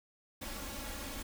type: noise with comb filter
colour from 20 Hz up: pink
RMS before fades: -42 dBFS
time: 0.41-1.23 s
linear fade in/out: 10 ms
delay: 3.6 ms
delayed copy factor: +0.7
effects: none